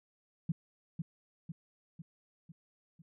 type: tone with echo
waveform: sine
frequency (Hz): 164.81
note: E3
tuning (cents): 0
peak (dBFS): -28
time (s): 0.49-0.52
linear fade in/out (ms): 5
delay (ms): 500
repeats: 5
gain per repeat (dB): -5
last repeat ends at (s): 3.02
effects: none